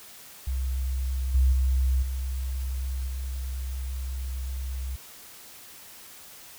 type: tone with level steps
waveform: sine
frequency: 64.9 Hz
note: C2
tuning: 13 cents flat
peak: -25 / -17 / -20 / -27 / -29 dBFS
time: 0.47-4.96 s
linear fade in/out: 5 ms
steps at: 1.34 / 1.52 / 2.02 / 3.07 s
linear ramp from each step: 10 ms
effects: white hiss -47 dBFS RMS until 6.58 s